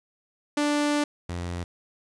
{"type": "tone pair in turn", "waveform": "sawtooth", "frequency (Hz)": [293.7, 87.32], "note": ["D4", "F2"], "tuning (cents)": [0, 0], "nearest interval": "octave + major sixth", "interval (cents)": 2100, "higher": "first", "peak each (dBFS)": [-18, -26], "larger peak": "first", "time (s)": [[0.57, 1.04], [1.29, 1.64]], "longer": "first", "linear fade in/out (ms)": 5, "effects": ["resampled to 22050 Hz", "9-bit"]}